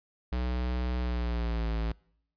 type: tone with pitch glide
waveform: square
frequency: 61.74 to 55.64 Hz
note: B1 to A1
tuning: 0 to +20 cents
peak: -29 dBFS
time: 0.32-1.92 s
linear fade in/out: 5 ms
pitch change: -180 cents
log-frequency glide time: 0.98-1.73 s
effects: noise-tail reverb RT60 0.7 s tail -25 dB re dry + resampled to 11025 Hz